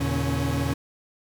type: tone cluster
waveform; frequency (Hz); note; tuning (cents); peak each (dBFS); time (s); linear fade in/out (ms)
40% pulse; 80.1 / 117.7 / 141.8 / 276.5; E2 / A#2 / C#3 / C#4; -49 / +17 / +40 / -4; -28; 0-0.74; 10
effects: none